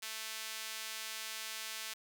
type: tone with high-pass filter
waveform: sawtooth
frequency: 220 Hz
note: A3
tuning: in tune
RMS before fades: -43 dBFS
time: 0.02-1.94 s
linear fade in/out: 10 ms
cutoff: 2400 Hz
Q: 0.68
effects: none